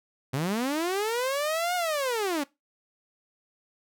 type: linear two-way sweep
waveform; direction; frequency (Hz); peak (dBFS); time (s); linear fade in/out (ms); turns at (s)
sawtooth; up then down; 123.47 to 729 to 269.7; -22; 0.33-2.44; 10; 1.75
effects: noise-tail reverb RT60 0.2 s tail -20 dB re dry